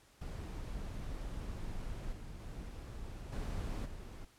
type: noise with level steps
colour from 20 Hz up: brown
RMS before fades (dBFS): -42 / -47 / -45 / -38 / -46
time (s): 0.21-4.25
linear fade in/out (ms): 5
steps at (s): 2.12 / 2.39 / 3.32 / 3.85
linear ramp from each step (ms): 10
effects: pink hiss -65 dBFS RMS until 4.38 s + low-pass 12000 Hz 12 dB/octave